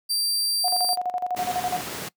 sawtooth tone, 4699 Hz, D8, in tune, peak -19 dBFS, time 0.09-0.96 s, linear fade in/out 20 ms
sine tone with tremolo, 725 Hz, F#5, 35 cents flat, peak -22 dBFS, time 0.64-1.81 s, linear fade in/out 5 ms, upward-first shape square, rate 12 Hz, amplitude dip 75%
pink noise, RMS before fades -32 dBFS, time 1.36-2.09 s, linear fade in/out 10 ms
effects noise-tail reverb RT60 0.1 s tail -22 dB re dry + high-pass 150 Hz 12 dB/octave

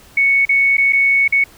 sine tone with dropouts, 2217 Hz, C#7, in tune, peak -10 dBFS, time 0.17-1.44 s, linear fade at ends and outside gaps 5 ms, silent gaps 0.453-0.491 / 0.77-0.78 / 0.925-0.931 / 1.279-1.323 s, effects pink hiss -45 dBFS RMS until 1.57 s

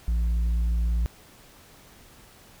sine tone with tanh clipping, 57.4 Hz, A#1, 26 cents flat, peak -22 dBFS, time 0.08-1.06 s, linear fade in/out 0 ms, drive 4 dB, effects pink hiss -52 dBFS RMS until 2.6 s

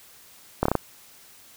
slowing click train, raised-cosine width 1 ms, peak -6 dBFS, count 5, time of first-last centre 0.63-0.753 s, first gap 25 ms, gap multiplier 1.14, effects white hiss -51 dBFS RMS until 1.56 s

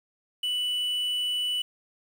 triangle tone with quantisation, 2969 Hz, F#7, 5 cents sharp, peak -24 dBFS, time 0.43-1.62 s, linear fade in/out 5 ms, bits 8, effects none

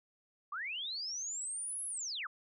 sine linear two-way sweep, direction up then down, 1095 to 11000 to 1095 Hz, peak -37 dBFS, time 0.52-2.27 s, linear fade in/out 5 ms, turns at 1.85 s, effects none

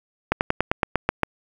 slowing click train, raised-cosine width 0.5 ms, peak -3 dBFS, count 9, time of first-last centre 0.32-1.233 s, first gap 89 ms, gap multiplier 1.07, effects 7-bit

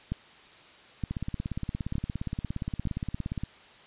two click trains, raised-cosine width 5 ms, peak -17 / -19 dBFS, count 4 / 41, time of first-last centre 0.12-2.872 / 1.11-3.436 s, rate 1.09 / 17.2 Hz, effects white hiss -53 dBFS RMS until 3.86 s + resampled to 8000 Hz

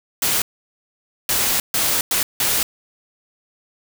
white noise bursts at uneven times, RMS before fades -19 dBFS, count 5, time 0.22-0.42 / 1.29-1.6 / 1.74-2.01 / 2.11-2.23 / 2.4-2.63 s, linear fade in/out 2 ms, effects none

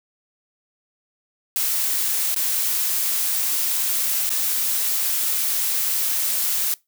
blue noise with dropouts, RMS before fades -22 dBFS, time 1.56-6.74 s, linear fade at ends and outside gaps 0 ms, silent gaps 2.344-2.363 / 4.292-4.303 s, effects noise-tail reverb RT60 0.2 s tail -22 dB re dry

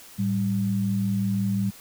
sine tone pair together, 109.5 / 195.11 Hz, A2 / G3, -8 / -8 cents, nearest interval minor seventh, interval 1000 cents, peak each -27 / -23 dBFS, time 0.18-1.71 s, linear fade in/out 20 ms, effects white hiss -47 dBFS RMS until 1.8 s

